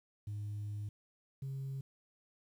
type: tone pair in turn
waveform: sine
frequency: 103.83 / 135.45 Hz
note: G#2 / C#3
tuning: 0 / -40 cents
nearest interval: perfect fourth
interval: 460 cents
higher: second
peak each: -36 / -36 dBFS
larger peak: neither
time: 0.27-0.89 / 1.42-1.81 s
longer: first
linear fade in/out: 5 ms
effects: tanh soft clip ceiling -36 dBFS + 11-bit